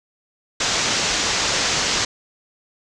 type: low-pass noise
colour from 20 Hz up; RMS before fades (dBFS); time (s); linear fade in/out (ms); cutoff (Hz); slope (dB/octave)
white; -21; 0.6-2.05; 5; 7000; 48
effects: none